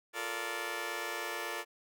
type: chord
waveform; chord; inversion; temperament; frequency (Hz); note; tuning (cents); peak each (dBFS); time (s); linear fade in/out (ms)
10% pulse; Bb major seventh; second; just; 349.6 / 437 / 466.2 / 582.7; F4 / A4 / Bb4 / D5; +2 / -12 / 0 / -14; -34; 0.13-1.65; 50
effects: none

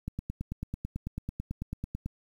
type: click train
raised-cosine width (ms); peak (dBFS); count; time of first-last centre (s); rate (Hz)
5; -21; 19; 0.08-2.06; 9.09
effects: 9-bit

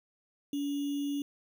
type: tone with sample-and-hold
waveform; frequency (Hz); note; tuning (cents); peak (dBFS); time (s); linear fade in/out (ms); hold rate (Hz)
sine; 284.8; C#4; +47; -30; 0.53-1.22; 2; 3150
effects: none

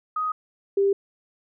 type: tone pair in turn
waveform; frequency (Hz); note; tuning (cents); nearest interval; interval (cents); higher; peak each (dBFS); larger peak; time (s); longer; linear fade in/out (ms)
sine; 1252 / 396.2; D#6 / G4; +10 / +18; octave + minor sixth; 1992; first; -23 / -17; second; 0.16-0.32 / 0.77-0.93; neither; 5
effects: none

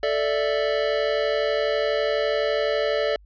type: chord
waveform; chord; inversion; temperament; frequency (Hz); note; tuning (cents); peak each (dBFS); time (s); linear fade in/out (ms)
square; A suspended fourth; none; equal; 440 / 587.3 / 659.3; A4 / D5 / E5; 0 / 0 / 0; -26 / -24 / -30; 0.03-3.16; 2
effects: added 50 Hz sine -48 dBFS peak until 3.25 s + resampled to 11025 Hz

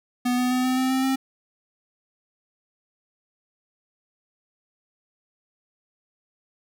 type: tone with pitch steps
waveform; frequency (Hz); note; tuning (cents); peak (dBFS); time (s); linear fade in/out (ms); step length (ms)
square; 246.9 / 249.9 / 253 / 256.1 / 259.2 / 262.3 / 265.5; B3 / B3 / B3 / C4 / C4 / C4 / C4; 0 / +21 / +42 / -37 / -16 / +4 / +25; -21; 0.25-1.16; 10; 130
effects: none

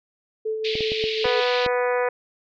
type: tone with tremolo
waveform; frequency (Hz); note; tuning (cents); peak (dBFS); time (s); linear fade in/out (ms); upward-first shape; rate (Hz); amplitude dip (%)
sine; 437.5; A4; -10; -22; 0.45-1.41; 10; sine; 5.5; 40
type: band-pass noise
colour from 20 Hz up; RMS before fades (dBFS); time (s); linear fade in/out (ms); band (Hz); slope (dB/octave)
white; -29; 0.64-1.67; 10; 2200 to 4300; 48
type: clicks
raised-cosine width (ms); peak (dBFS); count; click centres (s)
2; -18; 6; 0.754 / 0.807 / 0.919 / 1.04 / 1.256 / 1.663
type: harmonic tone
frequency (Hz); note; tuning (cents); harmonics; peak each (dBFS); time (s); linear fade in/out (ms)
246.9; B3; 0; 2 / 3 / 4 / 5 / 6 / 7 / 8 / 9 / 10; -21 / -30 / -29 / -34 / -33 / -33 / -35 / -38 / -40; 1.24-2.09; 5
effects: none

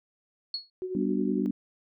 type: tone with exponential decay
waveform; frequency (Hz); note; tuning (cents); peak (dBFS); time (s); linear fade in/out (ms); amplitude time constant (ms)
sine; 4346; C#8; -35; -26; 0.54-0.7; 2; 33
type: tone with tremolo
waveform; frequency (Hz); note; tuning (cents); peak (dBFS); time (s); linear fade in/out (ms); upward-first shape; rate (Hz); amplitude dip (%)
sine; 370; F#4; 0; -29; 0.82-1.46; 0; sine; 11; 55
type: chord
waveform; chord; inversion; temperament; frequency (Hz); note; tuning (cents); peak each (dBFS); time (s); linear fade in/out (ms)
sine; G major; none; just; 196 / 245 / 294; G3 / B3 / D4; 0 / -14 / +2; -29 / -30 / -30; 0.95-1.51; 2
effects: none

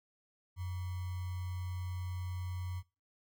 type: tone with sample-and-hold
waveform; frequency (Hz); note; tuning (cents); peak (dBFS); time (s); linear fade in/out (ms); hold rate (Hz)
sine; 90; F#2; -47; -36; 0.56-2.83; 50; 1050
effects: noise-tail reverb RT60 0.3 s tail -21 dB re dry

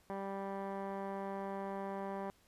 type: tone with low-pass filter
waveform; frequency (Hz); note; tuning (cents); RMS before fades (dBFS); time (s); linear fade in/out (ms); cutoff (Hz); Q
15% pulse; 196; G3; 0; -41; 0.1-2.3; 0; 1200; 2.9
effects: pink hiss -69 dBFS RMS until 2.47 s + resampled to 32000 Hz

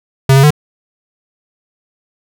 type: tone with pitch steps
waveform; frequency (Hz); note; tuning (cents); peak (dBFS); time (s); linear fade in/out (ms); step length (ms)
square; 134.6 / 136.5 / 149.4; C3 / C#3 / D3; +49 / -26 / +30; -5; 0.29-0.506; 5; 72
effects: none

